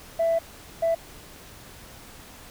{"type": "tone bursts at uneven times", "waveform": "sine", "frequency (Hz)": 663, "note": "E5", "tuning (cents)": 10, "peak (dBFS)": -18, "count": 2, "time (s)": [[0.19, 0.39], [0.82, 0.95]], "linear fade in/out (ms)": 10, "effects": ["tanh soft clip ceiling -17 dBFS", "pink hiss -46 dBFS RMS until 2.5 s"]}